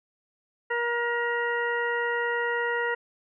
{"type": "harmonic tone with a mistuned harmonic", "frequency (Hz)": 474.6, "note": "A#4", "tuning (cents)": 31, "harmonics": [1, 2, 3, 4, 6], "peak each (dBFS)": [-29, -32, -32, -29, -43], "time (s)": [0.7, 2.95], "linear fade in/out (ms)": 10, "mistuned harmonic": 6, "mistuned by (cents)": -37, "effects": []}